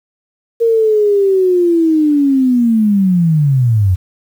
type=linear sweep; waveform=sine; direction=down; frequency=466.2 to 87.31 Hz; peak=-8 dBFS; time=0.6-3.96 s; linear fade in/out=20 ms; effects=7-bit